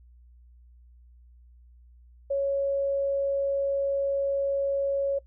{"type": "tone", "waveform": "sine", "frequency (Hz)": 554.4, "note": "C#5", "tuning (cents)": 0, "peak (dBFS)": -23, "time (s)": [2.3, 5.19], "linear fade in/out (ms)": 10, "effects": ["noise-tail reverb RT60 0.1 s tail -20 dB re dry", "added 60 Hz sine -51 dBFS peak until 5.26 s"]}